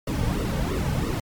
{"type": "noise with flanger", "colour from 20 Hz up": "brown", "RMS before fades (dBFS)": -25, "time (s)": [0.07, 1.2], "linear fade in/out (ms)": 5, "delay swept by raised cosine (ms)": [1.2, 3], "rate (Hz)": 3, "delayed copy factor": -0.8, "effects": ["MP3 96 kbps"]}